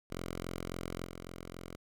5% pulse tone with level steps, 43.65 Hz, F1, in tune, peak -27 / -33 dBFS, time 0.1-1.76 s, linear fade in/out 10 ms, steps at 1.05 s, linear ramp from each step 5 ms, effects none

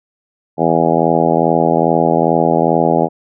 harmonic tone, 82.41 Hz, E2, in tune, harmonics 2 / 3 / 4 / 5 / 6 / 7 / 8 / 9 / 10, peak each -19 / -19 / -19 / -19 / -19 / -19 / -19 / -19 / -19 dBFS, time 0.57-3.09 s, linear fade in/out 50 ms, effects none

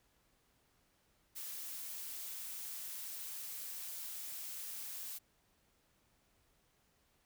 blue noise, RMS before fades -45 dBFS, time 1.35-5.19 s, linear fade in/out 20 ms, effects pink hiss -74 dBFS RMS until 7.25 s

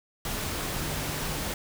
sine tone in noise, 150.6 Hz, D3, 44 cents sharp, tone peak -38 dBFS, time 0.76-1.38 s, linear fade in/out 2 ms, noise pink, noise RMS -32 dBFS, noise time 0.25-1.54 s, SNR -9 dB, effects none

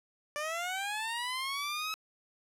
15% pulse linear sweep, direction up, 583 to 1293 Hz, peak -27 dBFS, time 0.36-1.94 s, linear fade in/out 0 ms, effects low-pass 12000 Hz 12 dB/octave

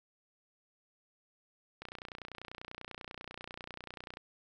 click train, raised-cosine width 0.3 ms, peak -27 dBFS, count 72, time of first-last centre 1.82-4.171 s, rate 30.2 Hz, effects none

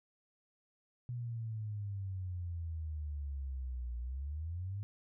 sine exponential two-way sweep, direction down then up, 123.47 to 59 to 103.8 Hz, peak -37 dBFS, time 1.09-4.83 s, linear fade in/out 0 ms, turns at 3.98 s, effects none

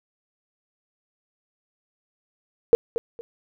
sine tone with echo, 466.1 Hz, A#4, in tune, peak -9 dBFS, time 2.73-2.75 s, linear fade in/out 0 ms, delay 230 ms, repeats 2, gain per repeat -12 dB, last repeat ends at 3.21 s, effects none

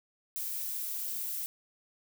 violet noise, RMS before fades -36 dBFS, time 0.36-1.46 s, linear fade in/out 0 ms, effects none

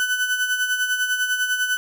35% pulse tone with tremolo, 1500 Hz, F#6, 23 cents sharp, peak -16 dBFS, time 0-1.77 s, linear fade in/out 0 ms, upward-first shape sine, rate 10 Hz, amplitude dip 55%, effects none

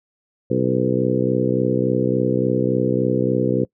harmonic tone with a mistuned harmonic, 63.5 Hz, B1, 49 cents sharp, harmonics 2 / 3 / 4 / 5 / 6 / 7 / 8, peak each -24 / -24 / -24 / -24 / -24 / -24 / -24 dBFS, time 0.5-3.65 s, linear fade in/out 10 ms, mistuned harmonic 8, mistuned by -24 cents, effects noise-tail reverb RT60 0.1 s tail -24 dB re dry

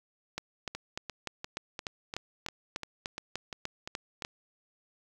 two click trains, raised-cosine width 0.2 ms, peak -17 / -20 dBFS, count 14 / 11, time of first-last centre 0.38-4.249 / 0.75-4.222 s, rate 3.36 / 2.88 Hz, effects 8-bit

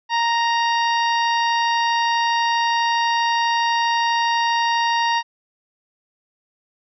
harmonic tone, 932.3 Hz, A#5, in tune, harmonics 1 / 2 / 3 / 4 / 5 / 6, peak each -18 / -24 / -28 / -30 / -32 / -34 dBFS, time 0.09-5.23 s, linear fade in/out 50 ms, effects none

